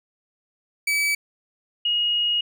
40% pulse / sine tone pair in turn, 2292 / 2880 Hz, D7 / F#7, -43 / -47 cents, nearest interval major third, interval 396 cents, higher second, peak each -19 dBFS, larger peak neither, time 0.87-1.15 / 1.85-2.41 s, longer second, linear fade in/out 5 ms, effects none

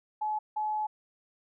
sine tone bursts at uneven times, 854 Hz, G#5, 48 cents sharp, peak -28 dBFS, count 2, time 0.21-0.39 / 0.56-0.87 s, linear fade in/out 10 ms, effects none

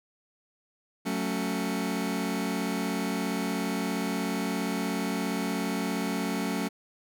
sawtooth chord, F# minor, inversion none, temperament just, 185 / 222 / 277.5 Hz, F#3 / A3 / C#4, 0 / +16 / +2 cents, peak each -28 dBFS, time 1.05-6.69 s, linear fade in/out 20 ms, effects none

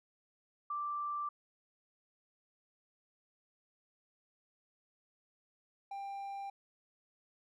sine / triangle tone pair in turn, 1174.7 / 792.6 Hz, D6 / G5, 0 / +19 cents, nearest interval perfect fifth, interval 681 cents, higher first, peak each -35 / -38 dBFS, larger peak first, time 0.7-1.29 / 5.91-6.5 s, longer neither, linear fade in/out 5 ms, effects none

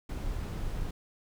brown noise, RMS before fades -34 dBFS, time 0.09-0.91 s, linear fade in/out 5 ms, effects none

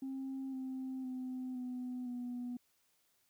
sine tone with pitch steps, 267 / 261.4 / 255.8 / 250.4 / 245.1 Hz, C4 / C4 / C4 / B3 / B3, +35 / -1 / -39 / +24 / -13 cents, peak -37 dBFS, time 0.02-2.57 s, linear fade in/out 5 ms, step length 510 ms, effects tanh soft clip ceiling -36 dBFS + white hiss -75 dBFS RMS until 3.29 s

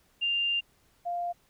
sine tone pair in turn, 2794 / 698.5 Hz, F7 / F5, 0 / 0 cents, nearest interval 2 octaves, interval 2400 cents, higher first, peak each -25 / -29 dBFS, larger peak first, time 0.21-0.61 / 1.05-1.33 s, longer first, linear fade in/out 20 ms, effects pink hiss -66 dBFS RMS until 1.49 s

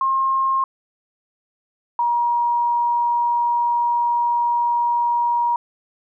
sine tone pair in turn, 1068 / 951.5 Hz, C6 / A#5, +35 / +35 cents, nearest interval major second, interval 200 cents, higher first, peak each -16 dBFS, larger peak neither, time 0.01-0.64 / 1.99-5.56 s, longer second, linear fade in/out 2 ms, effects none

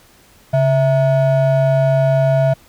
triangle ring-modulated tone, 396.9 Hz, G4, 22 cents sharp, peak -6 dBFS, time 0.53-2.54 s, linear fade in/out 10 ms, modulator 259 Hz, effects pink hiss -49 dBFS RMS until 2.68 s

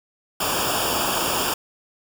pink noise with comb filter, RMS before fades -23 dBFS, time 0.4-1.54 s, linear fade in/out 5 ms, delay 0.49 ms, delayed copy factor -0.9, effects none

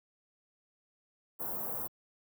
white band-stop noise, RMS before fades -37 dBFS, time 1.39-1.88 s, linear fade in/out 20 ms, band 1100 to 14000 Hz, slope 24 dB/octave, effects high-pass 100 Hz 12 dB/octave

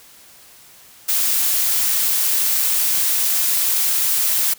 blue noise, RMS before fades -18 dBFS, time 1.08-4.54 s, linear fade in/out 10 ms, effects white hiss -46 dBFS RMS until 4.58 s

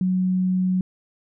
sine tone, 184.7 Hz, F#3, 3 cents flat, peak -18 dBFS, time 0.01-0.81 s, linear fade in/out 2 ms, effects none

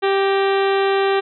harmonic tone with a mistuned harmonic, 392 Hz, G4, in tune, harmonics 1 / 2 / 3 / 4 / 5 / 6 / 7 / 8 / 9 / 10, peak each -16 / -22 / -26 / -28 / -30 / -32 / -33 / -34 / -35 / -36 dBFS, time 0.02-1.21 s, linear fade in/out 20 ms, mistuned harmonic 5, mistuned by -59 cents, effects none

